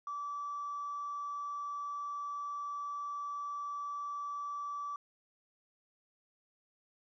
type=tone with hard clipping; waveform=triangle; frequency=1157 Hz; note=D6; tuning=26 cents flat; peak=-37 dBFS; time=0.07-4.96 s; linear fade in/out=2 ms; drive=3 dB; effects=resampled to 16000 Hz